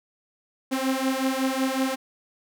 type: beating tone pair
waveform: sawtooth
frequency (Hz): 261.6 / 267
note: C4 / C4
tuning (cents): 0 / +35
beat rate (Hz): 5.4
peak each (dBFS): -22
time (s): 0.71-1.96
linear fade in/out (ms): 20
effects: none